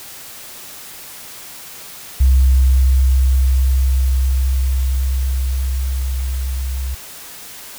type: tone with level ramp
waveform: sine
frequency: 65.3 Hz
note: C2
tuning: 3 cents flat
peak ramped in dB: -6 to -19 dBFS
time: 2.2-6.95 s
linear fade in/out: 10 ms
effects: tanh soft clip ceiling -5 dBFS + white hiss -35 dBFS RMS until 7.78 s